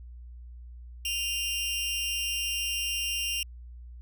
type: tone with amplitude modulation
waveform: sawtooth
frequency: 2794 Hz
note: F7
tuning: in tune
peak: -22 dBFS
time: 1.05-3.43 s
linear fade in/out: 2 ms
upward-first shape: sine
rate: 295 Hz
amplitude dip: 70%
effects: added 60 Hz sine -42 dBFS peak until 4.01 s